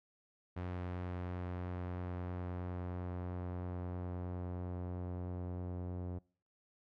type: tone with low-pass filter sweep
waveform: sawtooth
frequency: 89.7 Hz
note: F2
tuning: 47 cents sharp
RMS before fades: -41 dBFS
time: 0.56-6.19 s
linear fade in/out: 10 ms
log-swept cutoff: 2100 to 610 Hz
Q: 0.73
effects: noise-tail reverb RT60 0.5 s tail -26 dB re dry